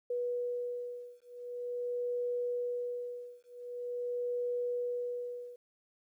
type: beating tone pair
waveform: sine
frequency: 487.3 / 487.75 Hz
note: B4 / B4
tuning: -23 / -22 cents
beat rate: 0.45 Hz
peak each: -37 / -37 dBFS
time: 0.1-5.56 s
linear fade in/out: 5 ms
effects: 12-bit